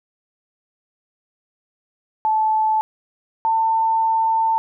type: tone pair in turn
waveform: sine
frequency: 871 / 895.5 Hz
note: A5 / A5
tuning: -18 / +30 cents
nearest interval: unison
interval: 48 cents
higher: second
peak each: -15 dBFS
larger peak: neither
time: 2.25-2.81 / 3.45-4.58 s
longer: second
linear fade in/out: 0 ms
effects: none